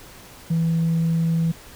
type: tone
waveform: sine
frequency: 164.81 Hz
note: E3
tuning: in tune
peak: -16 dBFS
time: 0.5-1.52 s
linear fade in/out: 10 ms
effects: tanh soft clip ceiling -15 dBFS + pink hiss -44 dBFS RMS until 1.75 s